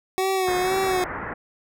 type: tone with vibrato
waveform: 25% pulse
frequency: 373 Hz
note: F#4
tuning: 14 cents sharp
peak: -17 dBFS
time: 0.18-1.04 s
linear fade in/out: 0 ms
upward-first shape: sine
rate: 2 Hz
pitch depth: 51 cents each way
type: low-pass noise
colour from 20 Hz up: white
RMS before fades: -32 dBFS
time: 0.47-1.34 s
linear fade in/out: 10 ms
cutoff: 1900 Hz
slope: 48 dB/octave
effects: none